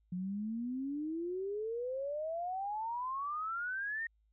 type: exponential sweep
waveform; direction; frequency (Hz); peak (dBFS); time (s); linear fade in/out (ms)
sine; up; 176.3 to 1864.7; -35; 0.12-4.07; 5
effects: added 53 Hz sine -69 dBFS peak until 4.32 s